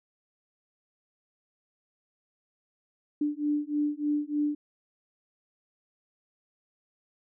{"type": "beating tone pair", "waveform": "sine", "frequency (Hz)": [293.7, 297], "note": ["D4", "D4"], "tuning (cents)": [0, 20], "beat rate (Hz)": 3.3, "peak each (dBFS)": -29, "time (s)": [3.21, 4.55], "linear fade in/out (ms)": 5, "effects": []}